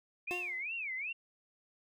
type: tone with vibrato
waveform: sine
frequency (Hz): 2365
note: D7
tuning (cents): +12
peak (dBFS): -36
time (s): 0.27-1.13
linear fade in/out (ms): 10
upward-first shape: sine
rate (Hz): 2.6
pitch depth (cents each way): 270
type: tone with exponential decay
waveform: 25% pulse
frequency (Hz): 357.7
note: F4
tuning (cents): +41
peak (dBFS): -31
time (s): 0.31-0.67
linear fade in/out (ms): 0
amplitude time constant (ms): 78
effects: none